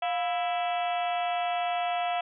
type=harmonic tone with a mistuned harmonic; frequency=330.6 Hz; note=E4; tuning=5 cents sharp; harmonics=2 / 3 / 4 / 5 / 6 / 7 / 8 / 9 / 10; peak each=-27 / -39 / -38 / -46 / -43 / -43 / -39 / -45 / -42 dBFS; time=0.02-2.21 s; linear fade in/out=5 ms; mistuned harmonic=2; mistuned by=+110 cents; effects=none